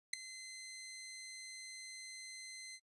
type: tone with ADSR envelope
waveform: 15% pulse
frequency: 2060 Hz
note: C7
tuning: 28 cents flat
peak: -23 dBFS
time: 0.13-2.8 s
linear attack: 6 ms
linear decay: 3 ms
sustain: -19 dB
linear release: 57 ms
effects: noise-tail reverb RT60 0.1 s tail -26 dB re dry + resampled to 24000 Hz